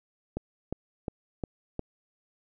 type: click train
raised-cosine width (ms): 2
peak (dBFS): -18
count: 5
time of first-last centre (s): 0.37-1.793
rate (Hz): 2.81
effects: none